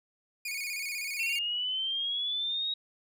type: tone with vibrato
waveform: sawtooth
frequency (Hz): 2322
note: D7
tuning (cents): -20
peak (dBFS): -30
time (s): 0.45-1.39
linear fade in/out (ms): 5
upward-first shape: square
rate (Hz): 16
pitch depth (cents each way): 79
type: exponential sweep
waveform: sine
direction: up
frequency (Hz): 2698 to 3807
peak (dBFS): -29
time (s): 1.19-2.74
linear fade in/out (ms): 5
effects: none